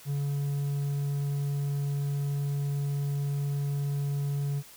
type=tone; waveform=triangle; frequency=141.9 Hz; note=C#3; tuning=41 cents sharp; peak=-25 dBFS; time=0.05-4.63 s; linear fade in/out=50 ms; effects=white hiss -51 dBFS RMS until 4.76 s